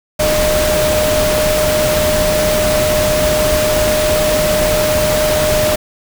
sine tone in noise, 611 Hz, D#5, 32 cents flat, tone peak -13 dBFS, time 0.19-5.76 s, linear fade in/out 10 ms, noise pink, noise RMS -17 dBFS, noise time 0.19-5.76 s, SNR +1 dB, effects none

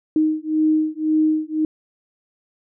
sine beating tone pair, 310.3 / 312.2 Hz, D#4 / D#4, -5 / +6 cents, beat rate 1.9 Hz, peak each -19 dBFS, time 0.16-1.65 s, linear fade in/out 2 ms, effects none

